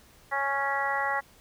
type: harmonic tone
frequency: 277.2 Hz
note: C#4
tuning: in tune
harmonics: 2 / 3 / 4 / 5 / 6 / 7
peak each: -36 / -30 / -33 / -35 / -35 / -31 dBFS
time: 0.31-1.21 s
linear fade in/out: 20 ms
effects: pink hiss -57 dBFS RMS until 1.4 s